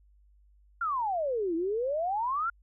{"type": "exponential two-way sweep", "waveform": "sine", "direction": "down then up", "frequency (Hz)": [1421, 320.3, 1421], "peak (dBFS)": -27, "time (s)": [0.81, 2.5], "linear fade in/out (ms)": 5, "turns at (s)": 1.55, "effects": ["added 50 Hz sine -58 dBFS peak until 2.62 s"]}